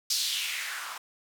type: noise with band-pass filter sweep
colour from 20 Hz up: blue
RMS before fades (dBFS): -32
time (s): 0.1-0.98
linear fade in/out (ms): 5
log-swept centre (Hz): 5000 to 1000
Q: 2.6
effects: none